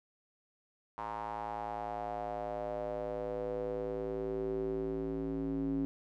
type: tone with band-pass filter sweep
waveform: square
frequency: 55 Hz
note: A1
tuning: in tune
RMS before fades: -37 dBFS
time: 0.98-5.85 s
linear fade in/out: 0 ms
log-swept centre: 960 to 280 Hz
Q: 5
effects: none